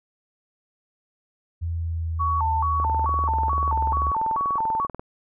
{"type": "linear sweep", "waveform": "sine", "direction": "down", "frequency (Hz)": [84.3, 72.8], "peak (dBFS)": -24, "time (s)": [1.61, 4.12], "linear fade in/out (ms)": 20}
{"type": "tone with vibrato", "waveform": "sine", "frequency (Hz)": 1000, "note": "B5", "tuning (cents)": 21, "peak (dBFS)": -21, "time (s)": [2.19, 4.87], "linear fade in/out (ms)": 20, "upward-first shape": "square", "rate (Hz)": 2.3, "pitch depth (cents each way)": 200}
{"type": "click train", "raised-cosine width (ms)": 1, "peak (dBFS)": -20, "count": 46, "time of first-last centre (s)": [2.8, 4.995], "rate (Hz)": 20.5}
{"effects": []}